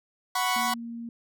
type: chord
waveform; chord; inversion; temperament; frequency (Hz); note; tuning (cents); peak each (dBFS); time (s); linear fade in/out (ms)
sawtooth; F# suspended fourth; none; equal; 740 / 987.8 / 1108.7; F#5 / B5 / C#6; 0 / 0 / 0; -25; 0.35-0.74; 5
type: tone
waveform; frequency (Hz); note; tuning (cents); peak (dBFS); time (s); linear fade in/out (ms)
sine; 233.1; A#3; 0; -34; 0.56-1.09; 2
effects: none